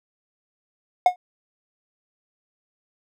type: tone with exponential decay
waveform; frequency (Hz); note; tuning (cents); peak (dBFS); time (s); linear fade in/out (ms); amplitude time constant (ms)
triangle; 724; F#5; -38; -6; 1.06-1.16; 2; 20
effects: none